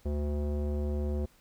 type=tone with low-pass filter; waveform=square; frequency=73.42 Hz; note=D2; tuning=in tune; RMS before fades=-31 dBFS; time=0.05-1.26 s; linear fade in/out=10 ms; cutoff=490 Hz; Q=1.8; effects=pink hiss -63 dBFS RMS until 1.4 s